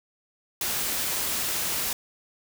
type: noise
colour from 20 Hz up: white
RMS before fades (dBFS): -28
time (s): 0.61-1.93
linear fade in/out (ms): 2
effects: none